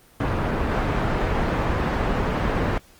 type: low-pass noise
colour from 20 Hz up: pink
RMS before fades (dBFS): -23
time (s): 0.2-2.78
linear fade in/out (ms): 2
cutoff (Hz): 1600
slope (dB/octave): 12
effects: pink hiss -53 dBFS RMS until 2.99 s + Opus 24 kbps